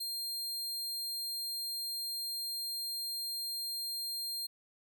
sawtooth tone, 4200 Hz, C8, 6 cents sharp, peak -33 dBFS, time 0-4.47 s, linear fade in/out 10 ms, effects none

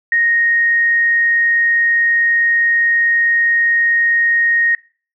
sine tone, 1864.7 Hz, A#6, in tune, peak -11 dBFS, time 0.12-4.75 s, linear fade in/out 2 ms, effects noise-tail reverb RT60 0.4 s tail -21 dB re dry

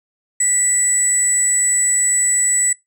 sine tone pair together, 1975.5 / 7902 Hz, B6 / B8, 0 / 0 cents, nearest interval 2 octaves, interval 2400 cents, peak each -23 / -12 dBFS, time 0.4-2.73 s, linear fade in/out 5 ms, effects noise-tail reverb RT60 0.2 s tail -26 dB re dry + tanh soft clip ceiling -9 dBFS

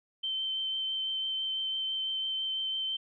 sine tone with vibrato, 3099 Hz, G7, 21 cents flat, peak -30 dBFS, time 0.23-2.97 s, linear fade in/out 10 ms, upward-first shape triangle, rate 6 Hz, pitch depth 13 cents each way, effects none

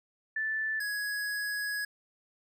sine / square tone pair in turn, 1757 / 1670.9 Hz, A6 / G#6, -3 / +10 cents, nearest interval minor second, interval 87 cents, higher first, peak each -29 / -32 dBFS, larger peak first, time 0.36-0.8 / 0.8-1.85 s, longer second, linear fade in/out 5 ms, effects none

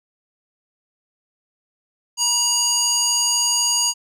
square tone with band-pass filter, 956 Hz, A#5, 43 cents sharp, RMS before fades -19 dBFS, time 2.17-3.94 s, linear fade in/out 50 ms, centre 6400 Hz, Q 3.2, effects none

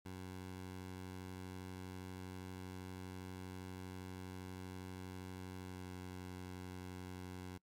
15% pulse tone with pitch glide, 92.5 to 91.49 Hz, F#2 to F#2, 0 to -19 cents, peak -40 dBFS, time 0.05-7.58 s, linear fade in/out 10 ms, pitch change -19 cents, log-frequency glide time 5.59-5.89 s, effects noise-tail reverb RT60 0.1 s tail -24 dB re dry + MP3 96 kbps

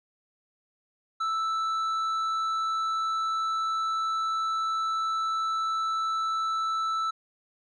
triangle tone with tanh clipping, 1318.5 Hz, E6, in tune, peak -27 dBFS, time 1.2-7.11 s, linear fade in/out 10 ms, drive 11 dB, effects none

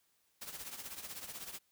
white noise with tremolo, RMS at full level -43 dBFS, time 0.41-1.59 s, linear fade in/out 10 ms, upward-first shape triangle, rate 16 Hz, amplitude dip 75%, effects white hiss -75 dBFS RMS until 1.71 s

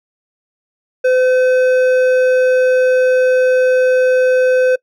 sine tone with hard clipping, 510 Hz, C5, 44 cents flat, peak -11 dBFS, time 1.04-4.76 s, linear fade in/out 10 ms, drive 8 dB, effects noise-tail reverb RT60 0.1 s tail -24 dB re dry

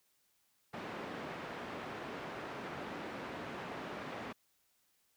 pink band-pass noise, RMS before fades -44 dBFS, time 0.73-4.33 s, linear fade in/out 10 ms, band 200 to 2100 Hz, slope 12 dB/octave, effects white hiss -75 dBFS RMS until 5.16 s

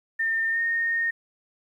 sine tone with pitch glide, 1809 to 1842.7 Hz, A6 to A#6, +48 to -21 cents, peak -22 dBFS, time 0.19-1.11 s, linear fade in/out 10 ms, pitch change +31 cents, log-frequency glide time 0.5-0.59 s, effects 10-bit

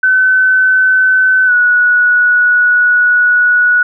sine tone with pitch glide, 1518 to 1465.4 Hz, F#6 to F#6, +44 to -17 cents, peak -6 dBFS, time 0.03-3.83 s, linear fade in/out 5 ms, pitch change -61 cents, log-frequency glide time 1.46-1.52 s, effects none

